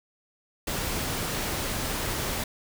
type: noise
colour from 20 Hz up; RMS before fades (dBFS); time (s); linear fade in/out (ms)
pink; -30; 0.67-2.44; 5
effects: none